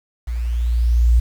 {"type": "tone with level ramp", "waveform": "sine", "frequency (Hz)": 58.8, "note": "A#1", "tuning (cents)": 16, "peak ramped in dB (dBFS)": [-21, -8], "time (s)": [0.27, 1.2], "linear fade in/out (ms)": 10, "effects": ["tanh soft clip ceiling -4 dBFS", "7-bit"]}